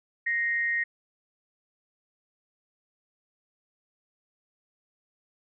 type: tone pair together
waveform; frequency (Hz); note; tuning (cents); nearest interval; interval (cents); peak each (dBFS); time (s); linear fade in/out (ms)
sine; 1869.9 / 2093; A#6 / C7; +5 / 0; major second; 195; -25 / -32; 0.26-0.84; 10
effects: none